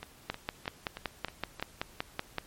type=two click trains; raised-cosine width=0.3 ms; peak=-23 / -15 dBFS; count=6 / 12; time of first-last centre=0.03-1.597 / 0.3-2.383 s; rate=3.19 / 5.28 Hz; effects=pink hiss -56 dBFS RMS until 2.46 s + MP3 64 kbps